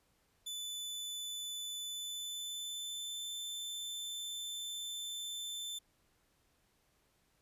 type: tone with pitch glide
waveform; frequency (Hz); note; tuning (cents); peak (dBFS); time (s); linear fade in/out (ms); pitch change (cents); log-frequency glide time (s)
sawtooth; 3497 to 3538; A7 to A7; -11 to +9; -37; 0.46-5.79; 10; +20; 1.79-3.32
effects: pink hiss -74 dBFS RMS until 7.41 s + resampled to 32000 Hz